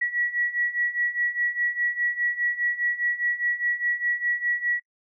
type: beating tone pair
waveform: sine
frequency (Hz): 1928 / 1932.9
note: B6 / B6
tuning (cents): -42 / -38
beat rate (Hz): 4.9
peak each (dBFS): -28 / -25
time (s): 0.01-4.8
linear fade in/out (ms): 10
effects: noise-tail reverb RT60 0.1 s tail -25 dB re dry